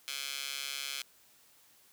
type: tone with high-pass filter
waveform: 15% pulse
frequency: 140 Hz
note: C#3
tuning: 18 cents sharp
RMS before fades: -39 dBFS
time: 0.08-1.02 s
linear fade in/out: 0 ms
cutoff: 3000 Hz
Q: 1.3
effects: white hiss -63 dBFS RMS until 1.92 s + high-pass 60 Hz 12 dB/octave